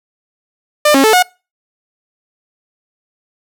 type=tone with pitch steps; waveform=sawtooth; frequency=598 / 272.2 / 437 / 727 Hz; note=D5 / C#4 / A4 / F#5; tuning=+31 / -31 / -12 / -31 cents; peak=-3 dBFS; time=0.85-1.226 s; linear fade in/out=5 ms; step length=94 ms; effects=noise-tail reverb RT60 0.3 s tail -25 dB re dry